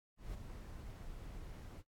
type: noise with ADSR envelope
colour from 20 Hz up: brown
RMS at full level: -43 dBFS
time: 0.17-1.83 s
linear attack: 170 ms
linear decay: 11 ms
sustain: -6 dB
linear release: 37 ms
effects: noise-tail reverb RT60 0.1 s tail -18 dB re dry + AAC 64 kbps